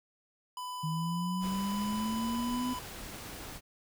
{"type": "tone", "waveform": "square", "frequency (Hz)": 998, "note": "B5", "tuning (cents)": 18, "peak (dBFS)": -38, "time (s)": [0.57, 2.79], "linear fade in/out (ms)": 2}
{"type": "linear sweep", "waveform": "sine", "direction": "up", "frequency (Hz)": [155.56, 254.2], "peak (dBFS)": -31, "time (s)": [0.83, 2.74], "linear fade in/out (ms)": 10}
{"type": "noise", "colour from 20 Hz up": "pink", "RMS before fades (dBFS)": -44, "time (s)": [1.4, 3.61], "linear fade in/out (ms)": 50}
{"effects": []}